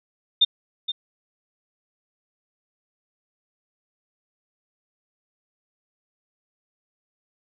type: tone with echo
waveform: sine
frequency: 3621 Hz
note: A7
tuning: 49 cents sharp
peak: -12 dBFS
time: 0.41-0.45 s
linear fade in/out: 10 ms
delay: 470 ms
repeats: 1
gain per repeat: -11 dB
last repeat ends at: 0.92 s
effects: none